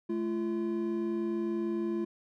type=tone pair together; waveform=triangle; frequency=215.4 / 342 Hz; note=A3 / F4; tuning=-37 / -36 cents; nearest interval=minor sixth; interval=801 cents; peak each=-32 / -29 dBFS; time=0.09-2.05 s; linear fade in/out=10 ms; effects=none